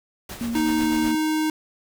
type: noise with tremolo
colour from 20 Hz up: pink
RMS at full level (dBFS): -34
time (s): 0.29-1.12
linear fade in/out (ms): 5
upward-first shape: triangle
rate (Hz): 8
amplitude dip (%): 60
type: tone with vibrato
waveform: sine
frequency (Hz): 233.9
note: A#3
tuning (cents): +6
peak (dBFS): -24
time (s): 0.41-1.15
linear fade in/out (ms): 2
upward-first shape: square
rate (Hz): 8.3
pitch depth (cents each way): 10
type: tone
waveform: square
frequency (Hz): 311.1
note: D#4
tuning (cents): 0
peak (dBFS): -21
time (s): 0.55-1.5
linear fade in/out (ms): 2
effects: none